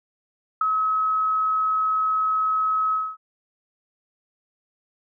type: tone with ADSR envelope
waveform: sine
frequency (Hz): 1282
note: E6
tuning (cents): -49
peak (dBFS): -14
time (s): 0.61-3.17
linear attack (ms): 5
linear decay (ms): 4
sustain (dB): -5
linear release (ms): 240
effects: none